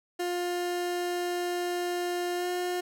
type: tone with pitch glide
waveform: 30% pulse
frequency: 353.3 to 357.6 Hz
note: F4 to F4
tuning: +20 to +41 cents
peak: -26 dBFS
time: 0.19-2.81 s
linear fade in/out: 10 ms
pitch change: +21 cents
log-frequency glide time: 2.36-2.47 s
effects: none